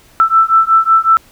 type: beating tone pair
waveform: sine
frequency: 1324 / 1329.4 Hz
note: E6 / E6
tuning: +7 / +14 cents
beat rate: 5.4 Hz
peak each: -10 dBFS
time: 0.2-1.17 s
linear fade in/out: 0 ms
effects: pink hiss -46 dBFS RMS until 1.31 s